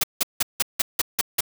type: noise bursts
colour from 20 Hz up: white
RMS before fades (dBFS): -20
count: 8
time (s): 0.01-1.408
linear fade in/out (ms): 5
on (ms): 26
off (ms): 170
effects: none